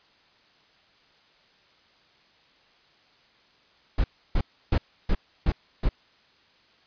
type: noise bursts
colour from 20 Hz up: brown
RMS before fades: -21 dBFS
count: 6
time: 3.98-5.89 s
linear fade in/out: 5 ms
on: 60 ms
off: 310 ms
effects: white hiss -60 dBFS RMS until 6.86 s + resampled to 11025 Hz